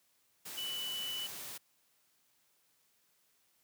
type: tone in noise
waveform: sine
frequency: 2975 Hz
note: F#7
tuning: 9 cents sharp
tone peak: -37 dBFS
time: 0.57-1.27 s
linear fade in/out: 10 ms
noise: white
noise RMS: -45 dBFS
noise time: 0.45-1.58 s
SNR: +5 dB
effects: white hiss -73 dBFS RMS until 3.63 s + high-pass 80 Hz 12 dB/octave